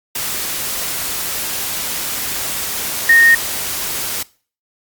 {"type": "tone in noise", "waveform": "sine", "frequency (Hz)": 1849, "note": "A#6", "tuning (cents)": -15, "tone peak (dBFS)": -6, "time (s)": [3.09, 3.35], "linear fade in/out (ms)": 5, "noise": "white", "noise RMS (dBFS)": -22, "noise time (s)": [0.15, 4.23], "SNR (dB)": 13, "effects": ["noise-tail reverb RT60 0.4 s tail -21 dB re dry", "Opus 48 kbps"]}